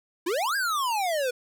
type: exponential two-way sweep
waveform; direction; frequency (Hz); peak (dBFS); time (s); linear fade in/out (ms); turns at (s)
square; up then down; 315 to 1661.2 to 481.6; -25; 0.26-1.31; 10; 0.56
effects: none